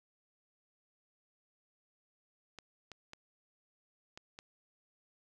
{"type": "clicks", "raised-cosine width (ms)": 0.2, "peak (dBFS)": -30, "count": 5, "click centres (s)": [2.587, 2.917, 3.134, 4.175, 4.389], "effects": []}